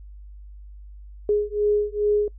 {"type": "beating tone pair", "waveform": "sine", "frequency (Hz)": [415.3, 417.7], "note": ["G#4", "G#4"], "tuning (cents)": [0, 10], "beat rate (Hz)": 2.4, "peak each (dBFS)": -22, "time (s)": [1.29, 2.28], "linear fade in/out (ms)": 2, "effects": ["noise-tail reverb RT60 0.1 s tail -25 dB re dry", "added 50 Hz sine -39 dBFS peak until 2.38 s"]}